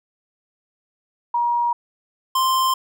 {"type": "tone pair in turn", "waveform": ["sine", "square"], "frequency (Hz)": [952, 1045.8], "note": ["A#5", "C6"], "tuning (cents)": [36, -1], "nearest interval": "major second", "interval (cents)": 163, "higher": "second", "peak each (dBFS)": -17, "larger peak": "neither", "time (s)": [[1.34, 1.73], [2.35, 2.74]], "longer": "neither", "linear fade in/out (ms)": 5, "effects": []}